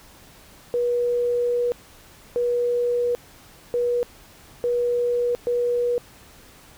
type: tone bursts at uneven times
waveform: sine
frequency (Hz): 483.3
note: B4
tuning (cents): -38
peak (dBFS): -19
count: 5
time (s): 0.74-1.72 / 2.36-3.15 / 3.74-4.03 / 4.64-5.35 / 5.47-5.98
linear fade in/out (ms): 0
effects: pink hiss -49 dBFS RMS until 6.77 s

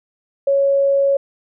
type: tone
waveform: sine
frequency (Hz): 554.4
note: C#5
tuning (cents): 0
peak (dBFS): -12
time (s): 0.47-1.17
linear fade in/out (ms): 5
effects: none

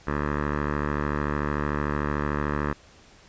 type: tone with low-pass filter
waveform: 10% pulse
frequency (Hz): 73.42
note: D2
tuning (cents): 0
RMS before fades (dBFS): -27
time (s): 0.07-2.73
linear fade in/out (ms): 5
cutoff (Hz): 1500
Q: 3.9
effects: pink hiss -53 dBFS RMS until 3.28 s + resampled to 16000 Hz

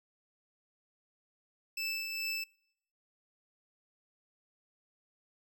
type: tone with tremolo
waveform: 25% pulse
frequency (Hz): 2637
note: E7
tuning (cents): 0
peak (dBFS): -29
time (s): 1.77-2.44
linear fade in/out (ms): 5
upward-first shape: triangle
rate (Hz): 2.4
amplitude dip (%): 45
effects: noise-tail reverb RT60 0.8 s tail -26 dB re dry

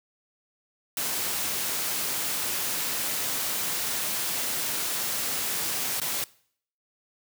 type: noise with dropouts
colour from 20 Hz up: white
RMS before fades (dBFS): -29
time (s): 0.97-6.24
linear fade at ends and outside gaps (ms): 1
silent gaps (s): 6-6.016
effects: noise-tail reverb RT60 0.6 s tail -22 dB re dry + high-pass 100 Hz 12 dB/octave

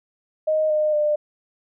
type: tone with pitch steps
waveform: sine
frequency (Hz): 622.3 / 610.6 / 599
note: D#5 / D#5 / D5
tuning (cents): 0 / -33 / +34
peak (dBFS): -17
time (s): 0.47-1.16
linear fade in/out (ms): 10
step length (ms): 230
effects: none

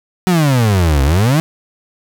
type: exponential two-way sweep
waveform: 35% pulse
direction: down then up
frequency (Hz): 189.5 to 65.41 to 166.9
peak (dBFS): -8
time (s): 0.27-1.4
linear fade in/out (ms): 0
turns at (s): 1.03
effects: none

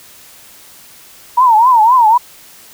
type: tone with vibrato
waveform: sine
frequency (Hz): 942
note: A#5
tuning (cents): +18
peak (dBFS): -5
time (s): 1.37-2.18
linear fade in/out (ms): 10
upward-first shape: triangle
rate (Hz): 3.9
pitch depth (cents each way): 200
effects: white hiss -40 dBFS RMS until 2.73 s

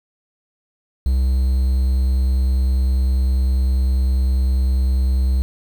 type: tone with quantisation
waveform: triangle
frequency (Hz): 65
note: C2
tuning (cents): -11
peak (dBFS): -12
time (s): 1.06-5.42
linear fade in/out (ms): 0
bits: 7
effects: none

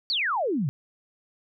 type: exponential sweep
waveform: sine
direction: down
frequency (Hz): 4699 to 123.47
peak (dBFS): -23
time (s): 0.1-0.69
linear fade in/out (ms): 0
effects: none

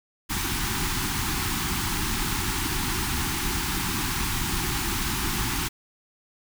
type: band-stop noise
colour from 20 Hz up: pink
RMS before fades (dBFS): -27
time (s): 0.29-5.69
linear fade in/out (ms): 20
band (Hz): 390 to 780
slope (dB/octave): 96
effects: none

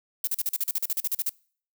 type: noise bursts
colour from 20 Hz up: violet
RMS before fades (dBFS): -26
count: 15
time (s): 0.24-1.294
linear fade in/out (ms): 2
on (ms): 32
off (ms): 41
effects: noise-tail reverb RT60 0.5 s tail -25 dB re dry

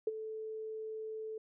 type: tone with ADSR envelope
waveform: sine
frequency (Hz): 437.7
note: A4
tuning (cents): -9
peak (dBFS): -27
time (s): 0.07-1.38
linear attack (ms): 4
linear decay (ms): 28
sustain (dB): -12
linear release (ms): 4
effects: none

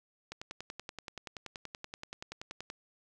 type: click train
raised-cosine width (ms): 0.2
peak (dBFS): -24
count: 26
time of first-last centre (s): 0.32-2.701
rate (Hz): 10.5
effects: none

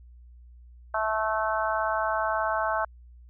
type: harmonic tone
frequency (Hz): 218.3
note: A3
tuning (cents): -13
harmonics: 3 / 4 / 5 / 6 / 7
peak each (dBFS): -29 / -30 / -31 / -32 / -32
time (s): 0.94-2.85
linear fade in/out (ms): 5
effects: added 60 Hz sine -47 dBFS peak until 3.29 s

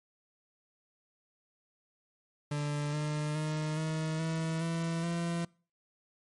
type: tone with pitch steps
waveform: 40% pulse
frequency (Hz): 146.83 / 150.44 / 154.13 / 157.91 / 161.79 / 165.77 / 169.84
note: D3 / D3 / D#3 / D#3 / E3 / E3 / F3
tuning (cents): 0 / +42 / -16 / +26 / -32 / +10 / -48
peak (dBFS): -30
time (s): 2.51-5.45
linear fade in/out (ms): 5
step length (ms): 420
effects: noise-tail reverb RT60 0.4 s tail -25 dB re dry + MP3 48 kbps

